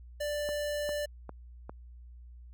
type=tone; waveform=square; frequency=589 Hz; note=D5; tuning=5 cents sharp; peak=-32 dBFS; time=0.2-1.06 s; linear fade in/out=10 ms
type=click train; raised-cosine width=1 ms; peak=-27 dBFS; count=4; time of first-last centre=0.49-1.695 s; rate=2.49 Hz
effects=added 60 Hz sine -47 dBFS peak until 2.53 s